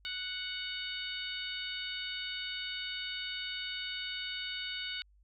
harmonic tone, 740 Hz, F#5, in tune, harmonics 2 / 3 / 4 / 5 / 6, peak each -44 / -44 / -41 / -42 / -46 dBFS, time 0.05-5.02 s, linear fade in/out 0 ms, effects added 50 Hz sine -61 dBFS peak until 5.23 s

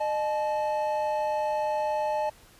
triangle tone pair together, 610 / 862.7 Hz, D#5 / A5, -34 / -34 cents, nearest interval tritone, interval 600 cents, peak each -26 dBFS, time 0-2.3 s, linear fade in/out 10 ms, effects pink hiss -55 dBFS RMS until 2.59 s + resampled to 32000 Hz

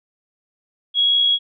sine tone with amplitude modulation, 3322 Hz, G#7, in tune, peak -12 dBFS, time 0.94-1.39 s, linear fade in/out 50 ms, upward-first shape sine, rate 63 Hz, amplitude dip 30%, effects none

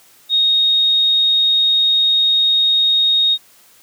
sine tone, 3730 Hz, A#7, in tune, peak -11 dBFS, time 0.29-3.38 s, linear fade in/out 50 ms, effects white hiss -49 dBFS RMS until 3.82 s + high-pass 100 Hz 12 dB/octave

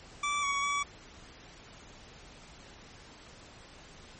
25% pulse tone with pitch steps, 1162 / 1124 / 1140 Hz, D6 / C#6 / C#6, -19 / +24 / +48 cents, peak -25 dBFS, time 0.23-0.83 s, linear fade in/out 5 ms, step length 200 ms, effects pink hiss -52 dBFS RMS until 4.19 s + MP3 32 kbps

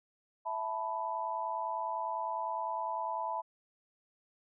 sine chord, E suspended fourth, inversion none, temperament just, 659.3 / 879 / 988.9 Hz, E5 / A5 / B5, 0 / -2 / +2 cents, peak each -40 / -37 / -36 dBFS, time 0.45-3.42 s, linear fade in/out 20 ms, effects none

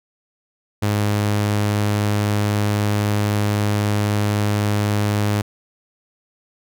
sawtooth tone, 103.83 Hz, G#2, in tune, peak -13 dBFS, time 0.82-5.42 s, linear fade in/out 10 ms, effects none

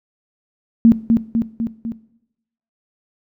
sine tone with echo, 229.1 Hz, A#3, 30 cents flat, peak -5 dBFS, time 0.85-0.92 s, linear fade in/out 0 ms, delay 250 ms, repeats 4, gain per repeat -4 dB, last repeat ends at 1.92 s, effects noise-tail reverb RT60 0.8 s tail -18 dB re dry

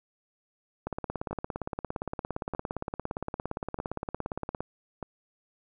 two click trains, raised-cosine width 1 ms, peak -21 / -18 dBFS, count 4 / 66, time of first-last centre 1.31-5.027 / 0.87-4.606 s, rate 0.807 / 17.4 Hz, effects none

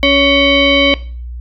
sine tone with frequency modulation, 1398 Hz, F6, 1 cent sharp, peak -7 dBFS, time 0.03-0.94 s, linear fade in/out 0 ms, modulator 838 Hz, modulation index 2.4, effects noise-tail reverb RT60 0.4 s tail -17 dB re dry + added 60 Hz sine -23 dBFS peak until 1.4 s

